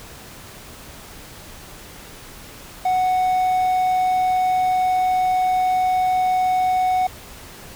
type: tone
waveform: triangle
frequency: 740 Hz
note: F#5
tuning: in tune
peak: -14 dBFS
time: 2.85-7.07 s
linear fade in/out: 5 ms
effects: pink hiss -40 dBFS RMS until 7.75 s